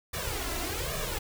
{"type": "noise with flanger", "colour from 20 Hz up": "pink", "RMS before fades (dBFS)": -33, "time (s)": [0.13, 1.19], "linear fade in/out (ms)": 10, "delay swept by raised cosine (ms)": [1.7, 3], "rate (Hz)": 1.2, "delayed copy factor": 0.8, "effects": []}